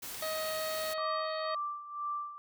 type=noise; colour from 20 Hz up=white; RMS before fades=-42 dBFS; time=0.02-0.94 s; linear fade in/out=10 ms
type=harmonic tone; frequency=630 Hz; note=D#5; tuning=21 cents sharp; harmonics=1 / 2 / 3 / 4 / 5 / 6 / 7; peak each=-35 / -41 / -44 / -52 / -52 / -48 / -44 dBFS; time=0.22-1.55 s; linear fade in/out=5 ms
type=tone with tremolo; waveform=sine; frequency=1174.7 Hz; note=D6; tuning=in tune; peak=-32 dBFS; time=0.98-2.38 s; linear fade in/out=0 ms; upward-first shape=sine; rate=2 Hz; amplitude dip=75%
effects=none